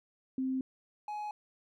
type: tone pair in turn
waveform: sine / triangle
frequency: 261.6 / 839.9 Hz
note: C4 / G#5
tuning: 0 / +19 cents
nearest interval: octave + minor sixth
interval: 2019 cents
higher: second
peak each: -30 / -34 dBFS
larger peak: first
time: 0.38-0.61 / 1.08-1.31 s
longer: neither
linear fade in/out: 2 ms
effects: none